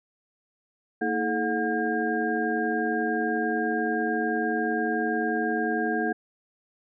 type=tone cluster; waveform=sine; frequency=229.3 / 320.5 / 429.5 / 726 / 1612 Hz; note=A#3 / E4 / A4 / F#5 / G6; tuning=-28 / -49 / -42 / -33 / +48 cents; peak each=-30 dBFS; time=1.01-6.13 s; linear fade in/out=10 ms; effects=none